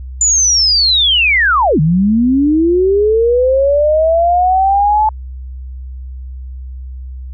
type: linear two-way sweep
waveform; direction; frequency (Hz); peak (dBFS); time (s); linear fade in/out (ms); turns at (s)
sine; down then up; 7100 to 146.83 to 871; -8; 0.21-5.09; 2; 1.8
effects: added 64 Hz sine -24 dBFS peak until 7.33 s